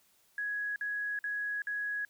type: tone bursts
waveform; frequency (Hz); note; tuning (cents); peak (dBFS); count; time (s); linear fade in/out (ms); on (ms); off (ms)
sine; 1669; G#6; +8; -32; 4; 0.38-2.05; 2; 380; 50
effects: white hiss -68 dBFS RMS until 2.09 s